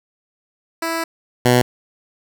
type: tone pair in turn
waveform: 10% pulse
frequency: 329.6 / 123.72 Hz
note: E4 / B2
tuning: 0 / +3 cents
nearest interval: octave + perfect fourth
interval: 1697 cents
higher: first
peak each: -12 / -3 dBFS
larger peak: second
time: 0.82-1.04 / 1.45-1.62 s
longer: first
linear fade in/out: 5 ms
effects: none